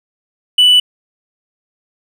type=tone with hard clipping; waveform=sine; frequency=2972 Hz; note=F#7; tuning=7 cents sharp; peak=-6 dBFS; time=0.58-0.8 s; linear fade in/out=5 ms; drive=2 dB; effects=none